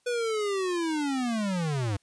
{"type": "linear sweep", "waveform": "square", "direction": "down", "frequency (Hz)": [493.9, 94.6], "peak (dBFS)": -27, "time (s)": [0.06, 1.97], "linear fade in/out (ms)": 10, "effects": ["white hiss -70 dBFS RMS until 2.02 s", "resampled to 22050 Hz"]}